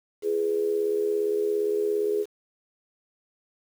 sine tone with amplitude modulation, 416.2 Hz, G#4, 4 cents sharp, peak -19 dBFS, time 0.22-2.26 s, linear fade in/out 50 ms, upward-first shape sine, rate 77.4 Hz, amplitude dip 70%, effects 8-bit

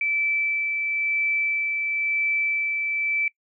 sine tone with tremolo, 2320 Hz, D7, 22 cents flat, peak -20 dBFS, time 0.01-3.28 s, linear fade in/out 2 ms, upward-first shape sine, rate 0.98 Hz, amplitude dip 30%, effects noise-tail reverb RT60 0.1 s tail -24 dB re dry

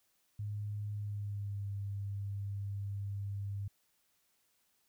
sine tone with pitch glide, 103.83 to 100 Hz, G#2 to G2, 0 to +35 cents, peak -36 dBFS, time 0.39-3.68 s, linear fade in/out 5 ms, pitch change -65 cents, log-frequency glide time 0.94-1.68 s, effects white hiss -75 dBFS RMS until 4.88 s

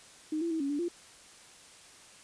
sine tone with pitch steps, 309.6 / 336.9 / 322.1 / 278.6 / 289.8 / 345.8 Hz, D#4 / E4 / E4 / C#4 / D4 / F4, -9 / +38 / -40 / +9 / -23 / -17 cents, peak -29 dBFS, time 0.32-0.884 s, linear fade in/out 5 ms, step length 94 ms, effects white hiss -54 dBFS RMS until 2.23 s + resampled to 22050 Hz

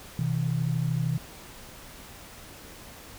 sine tone pair together, 127.2 / 160.26 Hz, C3 / E3, -48 / -49 cents, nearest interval major third, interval 399 cents, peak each -27 / -27 dBFS, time 0.19-1.18 s, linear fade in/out 2 ms, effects pink hiss -46 dBFS RMS until 3.18 s

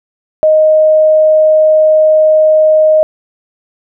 sine tone, 622.3 Hz, D#5, in tune, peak -4 dBFS, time 0.43-3.03 s, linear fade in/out 0 ms, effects none

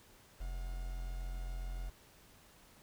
triangle tone with quantisation, 43.65 Hz, F1, in tune, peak -36 dBFS, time 0.4-1.9 s, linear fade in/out 10 ms, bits 9, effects pink hiss -62 dBFS RMS until 2.82 s

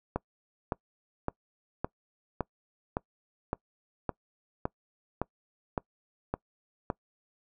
click train, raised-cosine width 1 ms, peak -15 dBFS, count 13, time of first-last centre 0.16-6.902 s, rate 1.78 Hz, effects noise-tail reverb RT60 0.1 s tail -24 dB re dry

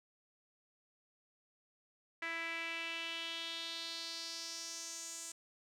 sawtooth tone with band-pass filter sweep, 331.5 Hz, E4, 10 cents sharp, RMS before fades -43 dBFS, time 2.22-5.32 s, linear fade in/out 5 ms, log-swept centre 2000 to 7600 Hz, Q 3.5, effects none

